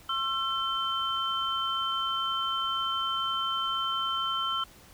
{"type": "tone cluster", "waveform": "sine", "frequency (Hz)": [1073, 1344, 3091], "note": ["C6", "E6", "G7"], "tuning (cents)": [43, 33, -25], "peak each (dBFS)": [-35, -30, -31], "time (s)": [0.09, 4.64], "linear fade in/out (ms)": 5, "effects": ["pink hiss -54 dBFS RMS until 4.93 s"]}